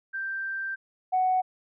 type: tone pair in turn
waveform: sine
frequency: 1570 / 743.1 Hz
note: G6 / F#5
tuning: +2 / +7 cents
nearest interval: octave + minor second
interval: 1295 cents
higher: first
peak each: -29 / -20 dBFS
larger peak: second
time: 0.13-0.76 / 1.12-1.42 s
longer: first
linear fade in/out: 20 ms
effects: tanh soft clip ceiling -16 dBFS